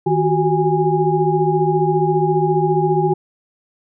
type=tone cluster; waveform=sine; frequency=157.3 / 365 / 379.7 / 823 Hz; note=D#3 / F#4 / F#4 / G#5; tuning=+19 / -24 / +45 / -16 cents; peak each=-19 dBFS; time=0.06-3.14 s; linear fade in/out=10 ms; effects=none